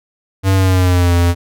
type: tone with pitch glide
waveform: square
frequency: 96.1 to 86.61 Hz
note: G2 to F2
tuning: -34 to -14 cents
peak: -10 dBFS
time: 0.43-1.35 s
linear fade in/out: 50 ms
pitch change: -180 cents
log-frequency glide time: 0.54-1.14 s
effects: none